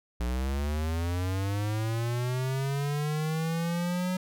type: linear sweep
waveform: square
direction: up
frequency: 58.27 to 185 Hz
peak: -28 dBFS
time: 0.2-4.17 s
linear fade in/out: 5 ms
effects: none